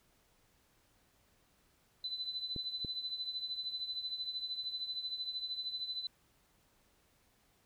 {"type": "tone with tremolo", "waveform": "sine", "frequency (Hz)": 4012, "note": "B7", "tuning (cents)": 26, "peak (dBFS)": -34, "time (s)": [2.04, 6.07], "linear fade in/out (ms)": 2, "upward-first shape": "triangle", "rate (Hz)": 13, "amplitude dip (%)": 75}
{"type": "clicks", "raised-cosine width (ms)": 3, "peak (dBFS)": -29, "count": 2, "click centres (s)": [2.563, 2.848]}
{"effects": ["pink hiss -71 dBFS RMS until 7.65 s"]}